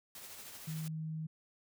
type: noise with tremolo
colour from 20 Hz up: white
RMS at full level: -48 dBFS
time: 0.15-0.88 s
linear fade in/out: 2 ms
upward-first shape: triangle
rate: 13 Hz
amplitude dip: 40%
type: tone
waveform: sine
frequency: 158 Hz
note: D#3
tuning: 27 cents sharp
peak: -37 dBFS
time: 0.67-1.27 s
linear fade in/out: 10 ms
effects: none